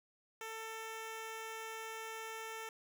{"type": "tone", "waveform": "10% pulse", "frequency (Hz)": 445.5, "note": "A4", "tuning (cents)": 22, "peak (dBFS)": -35, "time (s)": [0.41, 2.69], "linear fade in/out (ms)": 2, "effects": []}